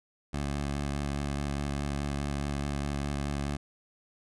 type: tone with vibrato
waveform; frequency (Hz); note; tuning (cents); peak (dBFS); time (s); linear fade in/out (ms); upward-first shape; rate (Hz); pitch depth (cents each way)
15% pulse; 71.1; C#2; +45; -24; 0.33-3.57; 10; square; 4.8; 18
effects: resampled to 24000 Hz